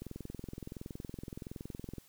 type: click train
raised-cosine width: 3 ms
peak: -29 dBFS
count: 43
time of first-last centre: 0.02-1.983 s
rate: 21.4 Hz
effects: white hiss -63 dBFS RMS until 2.08 s